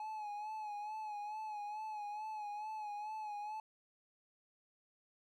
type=tone with vibrato; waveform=triangle; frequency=847 Hz; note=G#5; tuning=34 cents sharp; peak=-39 dBFS; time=0-3.6 s; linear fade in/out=2 ms; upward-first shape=sine; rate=2.3 Hz; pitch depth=49 cents each way; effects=none